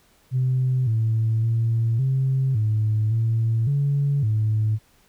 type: tone with pitch steps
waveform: sine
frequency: 128.4 / 111.7 / 114.3 / 132.8 / 108 / 113.3 / 141.6 / 108.3 Hz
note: C3 / A2 / A#2 / C3 / A2 / A#2 / C#3 / A2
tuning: -32 / +27 / -34 / +26 / -32 / -49 / +37 / -27 cents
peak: -17 dBFS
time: 0.31-4.79 s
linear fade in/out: 50 ms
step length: 560 ms
effects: tanh soft clip ceiling -14 dBFS + pink hiss -59 dBFS RMS until 5.08 s